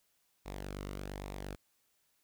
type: tone with flanger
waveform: sawtooth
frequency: 48.73 Hz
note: G1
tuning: 10 cents flat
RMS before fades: -43 dBFS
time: 0.45-1.56 s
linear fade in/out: 20 ms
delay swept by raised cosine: 0.65 to 1.22 ms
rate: 1.2 Hz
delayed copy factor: -0.5
effects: white hiss -75 dBFS RMS until 2.23 s